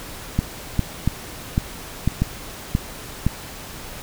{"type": "clicks", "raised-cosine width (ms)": 5, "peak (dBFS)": -5, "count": 8, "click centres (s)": [0.39, 0.793, 1.076, 1.579, 2.076, 2.22, 2.751, 3.266], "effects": ["pink hiss -36 dBFS RMS until 4.02 s"]}